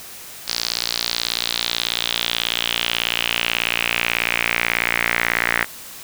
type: tone with band-pass filter sweep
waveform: sawtooth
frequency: 58.27 Hz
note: A#1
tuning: in tune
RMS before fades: -22 dBFS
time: 0.47-5.65 s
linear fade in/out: 20 ms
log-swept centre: 4800 to 1900 Hz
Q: 3.8
effects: white hiss -37 dBFS RMS until 6.03 s